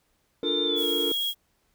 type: chord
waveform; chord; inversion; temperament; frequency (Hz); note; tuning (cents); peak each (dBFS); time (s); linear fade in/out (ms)
triangle; Bb major seventh; first; equal; 293.7 / 349.2 / 440 / 466.2; D4 / F4 / A4 / Bb4; 0 / 0 / 0 / 0; -30; 0.43-1.12; 2
type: tone with pitch glide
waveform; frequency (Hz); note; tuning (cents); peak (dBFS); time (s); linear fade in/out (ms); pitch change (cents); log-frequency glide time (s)
sine; 3595 to 3297; A7 to G#7; +36 to -13; -25; 0.43-1.34; 50; -149; 0.65-0.87
type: noise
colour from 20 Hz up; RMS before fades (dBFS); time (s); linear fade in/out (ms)
violet; -37; 0.75-1.35; 50
effects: pink hiss -70 dBFS RMS until 1.74 s